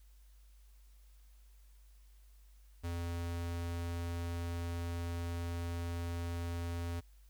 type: tone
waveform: square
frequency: 85.5 Hz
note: F2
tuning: 36 cents flat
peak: -37 dBFS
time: 2.83-7.01 s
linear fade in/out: 20 ms
effects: added 50 Hz sine -57 dBFS peak until 7.29 s + white hiss -72 dBFS RMS until 7.29 s